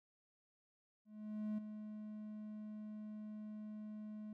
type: tone with ADSR envelope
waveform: triangle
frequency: 212.9 Hz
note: G#3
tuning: 43 cents sharp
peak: -35 dBFS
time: 1.05-4.33 s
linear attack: 530 ms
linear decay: 9 ms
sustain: -9 dB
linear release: 3 ms
effects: none